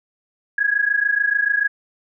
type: tone pair together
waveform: sine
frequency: 1648 / 1674.9 Hz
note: G#6 / G#6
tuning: -14 / +14 cents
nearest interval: unison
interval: 28 cents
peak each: -19 dBFS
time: 0.58-1.68 s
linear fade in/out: 5 ms
effects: none